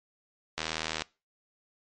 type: click train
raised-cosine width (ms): 0.2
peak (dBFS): -13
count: 36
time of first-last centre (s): 0.58-1.02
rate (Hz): 79.5
effects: noise-tail reverb RT60 0.3 s tail -23 dB re dry + MP3 48 kbps